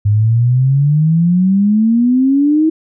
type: exponential sweep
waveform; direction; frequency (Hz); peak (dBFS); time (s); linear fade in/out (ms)
sine; up; 101.5 to 322.1; -8; 0.05-2.7; 10
effects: none